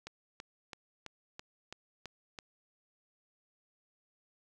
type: click train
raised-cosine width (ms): 0.2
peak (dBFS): -26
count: 8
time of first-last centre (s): 0.07-2.388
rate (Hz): 3.02
effects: none